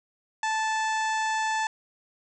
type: harmonic tone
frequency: 876 Hz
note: A5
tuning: 8 cents flat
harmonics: 1 / 2 / 3 / 4 / 5 / 6 / 7 / 8 / 9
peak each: -26 / -30 / -38 / -41 / -44 / -46 / -43 / -43 / -45 dBFS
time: 0.43-1.67 s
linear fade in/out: 2 ms
effects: none